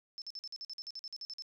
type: tone bursts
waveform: sine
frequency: 5274 Hz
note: E8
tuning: in tune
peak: -40 dBFS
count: 15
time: 0.18-1.422 s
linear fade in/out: 0 ms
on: 38 ms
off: 48 ms
effects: none